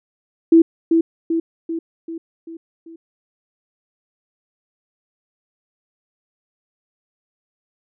sine tone with echo, 329.6 Hz, E4, in tune, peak -6 dBFS, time 0.52-0.62 s, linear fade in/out 5 ms, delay 390 ms, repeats 6, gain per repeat -5 dB, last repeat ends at 2.96 s, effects none

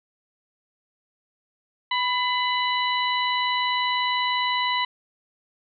harmonic tone with a mistuned harmonic, 990 Hz, B5, 4 cents sharp, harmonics 1 / 2 / 3 / 4, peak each -24 / -27 / -29 / -30 dBFS, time 1.91-4.85 s, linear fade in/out 5 ms, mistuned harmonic 2, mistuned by +31 cents, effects none

